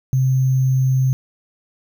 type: tone with sample-and-hold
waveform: sine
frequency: 130.6 Hz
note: C3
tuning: 3 cents flat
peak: -13 dBFS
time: 0.13-1.13 s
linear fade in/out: 0 ms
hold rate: 6300 Hz
effects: none